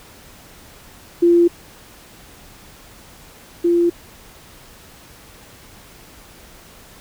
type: tone pair in turn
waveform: sine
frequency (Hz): 344.3 / 344.3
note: F4 / F4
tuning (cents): -25 / -25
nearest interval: unison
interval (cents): 0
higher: neither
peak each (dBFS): -9 / -12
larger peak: first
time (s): 1.22-1.48 / 3.64-3.9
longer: neither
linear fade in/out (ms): 10
effects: pink hiss -44 dBFS RMS until 7 s